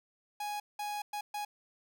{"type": "tone bursts at uneven times", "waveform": "45% pulse", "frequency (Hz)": 830.6, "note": "G#5", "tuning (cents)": 0, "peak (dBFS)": -35, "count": 4, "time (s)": [[0.4, 0.6], [0.79, 1.02], [1.13, 1.21], [1.34, 1.45]], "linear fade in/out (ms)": 5, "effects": []}